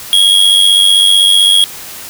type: tone with amplitude modulation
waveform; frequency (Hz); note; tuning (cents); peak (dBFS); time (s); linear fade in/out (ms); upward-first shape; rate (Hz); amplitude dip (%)
square; 3297; G#7; -13; -3; 0.13-1.64; 0; sine; 95.7; 60
effects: white hiss -28 dBFS RMS until 2.09 s